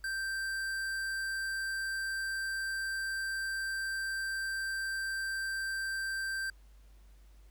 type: tone with tanh clipping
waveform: sine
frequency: 1568 Hz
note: G6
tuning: in tune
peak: -35 dBFS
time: 0.04-6.5 s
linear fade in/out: 2 ms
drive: 17 dB
effects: added 50 Hz sine -54 dBFS peak until 7.5 s + pink hiss -69 dBFS RMS until 7.5 s